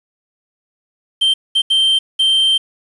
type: tone bursts at uneven times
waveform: triangle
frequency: 3136 Hz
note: G7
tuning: in tune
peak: -9 dBFS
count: 4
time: 1.21-1.34 / 1.55-1.62 / 1.7-1.99 / 2.19-2.58 s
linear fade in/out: 10 ms
effects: resampled to 24000 Hz + 7-bit